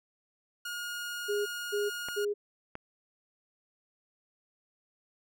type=tone; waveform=sawtooth; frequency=1431 Hz; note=F6; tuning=42 cents sharp; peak=-32 dBFS; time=0.65-2.25 s; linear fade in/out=5 ms
type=tone bursts; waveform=sine; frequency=412 Hz; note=G#4; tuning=14 cents flat; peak=-28 dBFS; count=3; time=1.28-2.34 s; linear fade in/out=20 ms; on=180 ms; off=260 ms
type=clicks; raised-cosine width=0.5 ms; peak=-24 dBFS; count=2; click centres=2.086 / 2.754 s
effects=none